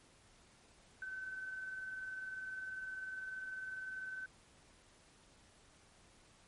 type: tone with tremolo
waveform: sine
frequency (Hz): 1527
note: G6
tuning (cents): -46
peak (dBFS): -40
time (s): 1.02-4.26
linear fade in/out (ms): 2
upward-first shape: sine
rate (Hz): 20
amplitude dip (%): 40
effects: pink hiss -65 dBFS RMS until 6.47 s + MP3 48 kbps